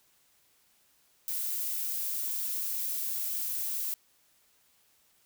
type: noise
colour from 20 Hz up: violet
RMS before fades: -33 dBFS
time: 1.28-3.94 s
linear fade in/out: 0 ms
effects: white hiss -67 dBFS RMS until 5.25 s